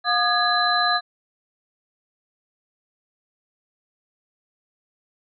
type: tone cluster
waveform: sine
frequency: 716 / 1219 / 1674 / 4033 Hz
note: F5 / D#6 / G#6 / B7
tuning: +43 / -36 / +13 / +36 cents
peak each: -23 dBFS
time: 0.04-1.01 s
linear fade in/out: 50 ms
effects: none